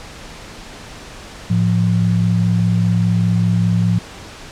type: tone pair together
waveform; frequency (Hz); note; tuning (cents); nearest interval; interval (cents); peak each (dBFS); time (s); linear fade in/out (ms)
sine; 110 / 174.99; A2 / F3; 0 / +4; minor sixth; 804; -15; 1.5-3.99; 5
effects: pink hiss -35 dBFS RMS until 4.51 s + low-pass 7000 Hz 12 dB/octave